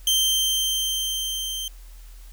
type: tone with level ramp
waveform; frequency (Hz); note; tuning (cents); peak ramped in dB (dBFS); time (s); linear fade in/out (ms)
sawtooth; 3136; G7; 0; -14 to -25; 0.07-1.68; 2
effects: added 41 Hz sine -40 dBFS peak until 2.32 s + white hiss -54 dBFS RMS until 2.32 s

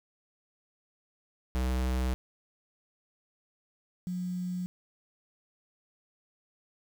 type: tone pair in turn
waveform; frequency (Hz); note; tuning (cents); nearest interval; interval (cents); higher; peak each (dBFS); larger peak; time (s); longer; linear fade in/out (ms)
square / sine; 63.5 / 180.33; B1 / F#3; +49 / -44; octave + tritone; 1807; second; -28 / -31; first; 1.55-2.14 / 4.07-4.66; neither; 0
effects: 9-bit

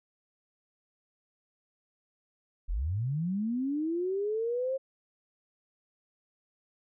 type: linear sweep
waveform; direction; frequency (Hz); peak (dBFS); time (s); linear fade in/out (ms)
sine; up; 34.35 to 540; -28; 2.68-4.78; 20
effects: none

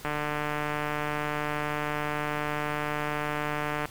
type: click train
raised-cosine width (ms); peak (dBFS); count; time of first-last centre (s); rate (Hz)
0.5; -15; 568; 0.05-3.855; 149
effects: pink hiss -47 dBFS RMS until 3.9 s

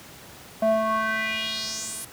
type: tone with band-pass filter sweep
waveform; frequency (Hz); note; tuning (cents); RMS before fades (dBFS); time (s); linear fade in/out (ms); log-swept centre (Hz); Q
square; 220; A3; 0; -26; 0.62-2.05; 5; 570 to 11000; 3.4
effects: pink hiss -45 dBFS RMS until 2.12 s + high-pass 80 Hz 12 dB/octave

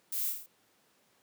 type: noise with echo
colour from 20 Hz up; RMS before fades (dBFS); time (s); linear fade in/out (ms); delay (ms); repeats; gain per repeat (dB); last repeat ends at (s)
violet; -35; 0.12-0.3; 5; 27; 6; -3; 0.462
effects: pink hiss -68 dBFS RMS until 1.22 s + high-pass 200 Hz 12 dB/octave

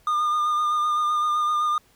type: tone with vibrato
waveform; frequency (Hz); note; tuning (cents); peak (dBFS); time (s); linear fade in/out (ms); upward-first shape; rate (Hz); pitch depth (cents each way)
triangle; 1213; D#6; -44; -18; 0.07-1.78; 2; sine; 7.8; 20
effects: pink hiss -59 dBFS RMS until 1.95 s

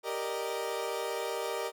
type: chord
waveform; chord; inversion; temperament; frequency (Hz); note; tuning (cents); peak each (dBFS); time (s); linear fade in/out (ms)
30% pulse; Eb major seventh; first; equal; 392 / 466.2 / 587.3 / 622.3; G4 / Bb4 / D5 / Eb5; 0 / 0 / 0 / 0; -36 / -33 / -38 / -37; 0.03-1.72; 50
effects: none

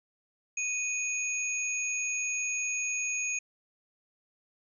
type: tone pair together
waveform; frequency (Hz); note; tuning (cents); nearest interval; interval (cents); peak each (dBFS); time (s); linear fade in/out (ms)
sine; 2489 / 6632; D#7 / G#8; 0 / -3; octave + perfect fourth; 1697; -31 / -33; 0.57-3.39; 5
effects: none

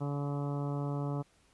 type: harmonic tone with a mistuned harmonic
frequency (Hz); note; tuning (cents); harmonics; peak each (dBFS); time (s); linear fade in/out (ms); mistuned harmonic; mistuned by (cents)
142.9; D3; -47; 1 / 2 / 3 / 4 / 5 / 6 / 7 / 8 / 9; -33 / -39 / -43 / -45 / -47 / -49 / -50 / -51 / -52; 0-1.23; 20; 7; +17
effects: pink hiss -67 dBFS RMS until 1.53 s + resampled to 24000 Hz

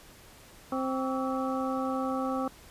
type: harmonic tone with a mistuned harmonic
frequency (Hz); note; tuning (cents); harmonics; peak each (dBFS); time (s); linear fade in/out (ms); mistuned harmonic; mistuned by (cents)
262.5; C4; +6; 1 / 2 / 3 / 4 / 5; -31 / -34 / -36 / -37 / -38; 0.72-2.48; 2; 4; +130
effects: pink hiss -53 dBFS RMS until 2.7 s + resampled to 32000 Hz

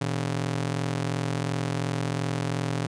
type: ring-modulated tone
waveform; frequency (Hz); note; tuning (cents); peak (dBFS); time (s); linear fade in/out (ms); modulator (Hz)
sawtooth; 138.59; C#3; 0; -19; 0.01-2.87; 2; 21.4
effects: resampled to 22050 Hz

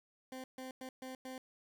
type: tone bursts at uneven times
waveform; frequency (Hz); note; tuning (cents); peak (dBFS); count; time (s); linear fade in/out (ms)
20% pulse; 259.4; C4; -15; -39; 5; 0.32-0.44 / 0.58-0.71 / 0.81-0.89 / 1.02-1.15 / 1.25-1.38; 2
effects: 12-bit

